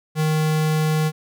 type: tone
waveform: square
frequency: 155.56 Hz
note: D#3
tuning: in tune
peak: -18 dBFS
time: 0.15-1.12 s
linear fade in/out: 50 ms
effects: none